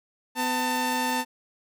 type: tone pair together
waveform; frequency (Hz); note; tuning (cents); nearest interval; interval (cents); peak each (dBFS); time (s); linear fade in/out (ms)
sawtooth; 251.3 / 894; B3 / A5; +30 / +27; octave + minor seventh; 2197; -25 / -22; 0.35-1.25; 50
effects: none